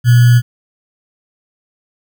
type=tone with sample-and-hold; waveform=sine; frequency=120.8 Hz; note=B2; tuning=38 cents flat; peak=-4 dBFS; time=0.04-0.42 s; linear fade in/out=50 ms; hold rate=1575 Hz; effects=none